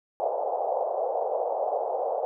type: band-pass noise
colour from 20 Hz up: white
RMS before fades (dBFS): -28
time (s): 0.2-2.25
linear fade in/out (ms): 0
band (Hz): 480 to 780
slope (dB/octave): 48
effects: none